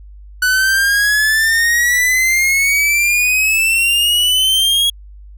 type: exponential sweep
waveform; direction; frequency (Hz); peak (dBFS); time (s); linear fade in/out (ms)
45% pulse; up; 1485 to 3322; -11; 0.42-4.9; 5
effects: added 50 Hz sine -34 dBFS peak until 5.37 s